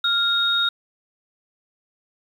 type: tone pair together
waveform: sine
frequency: 1396.9 / 3732 Hz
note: F6 / A#7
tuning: 0 / +1 cents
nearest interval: octave + perfect fourth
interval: 1701 cents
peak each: -22 / -19 dBFS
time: 0.04-0.69 s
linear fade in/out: 5 ms
effects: 8-bit